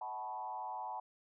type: tone with frequency modulation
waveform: sine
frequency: 865 Hz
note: A5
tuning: 30 cents flat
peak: -39 dBFS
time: 0.01-1 s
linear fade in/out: 5 ms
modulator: 112 Hz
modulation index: 1.3
effects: none